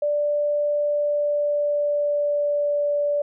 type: tone with pitch glide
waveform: sine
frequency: 587.3 to 581.6 Hz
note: D5 to D5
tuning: 0 to -17 cents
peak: -19 dBFS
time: 0.02-3.22 s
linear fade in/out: 5 ms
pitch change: -17 cents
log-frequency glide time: 0.79-2.97 s
effects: none